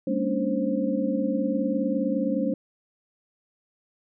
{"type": "tone cluster", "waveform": "sine", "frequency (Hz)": [200.1, 229.7, 275, 294.5, 528], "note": ["G3", "A#3", "C#4", "D4", "C5"], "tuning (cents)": [36, -25, -14, 5, 16], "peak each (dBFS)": -29, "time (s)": [0.07, 2.54], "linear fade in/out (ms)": 5, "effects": []}